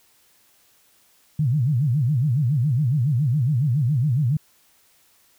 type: tone with vibrato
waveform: sine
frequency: 134.3 Hz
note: C3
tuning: 46 cents sharp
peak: -17 dBFS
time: 1.39-4.37 s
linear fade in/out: 5 ms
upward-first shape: sine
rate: 7.2 Hz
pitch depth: 270 cents each way
effects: white hiss -59 dBFS RMS until 5.38 s